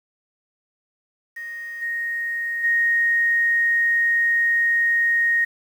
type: tone with level steps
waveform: sine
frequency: 1864.7 Hz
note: A#6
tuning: in tune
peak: -30 / -23 / -16 dBFS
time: 1.36-5.45 s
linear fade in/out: 10 ms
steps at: 1.81 / 2.63 s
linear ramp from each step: 20 ms
effects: 8-bit